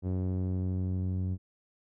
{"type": "tone with low-pass filter sweep", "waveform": "sawtooth", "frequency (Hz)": 92.5, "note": "F#2", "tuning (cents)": 0, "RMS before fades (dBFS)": -31, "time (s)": [0.02, 1.38], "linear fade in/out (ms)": 50, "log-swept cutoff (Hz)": [410, 190], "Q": 0.84, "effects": []}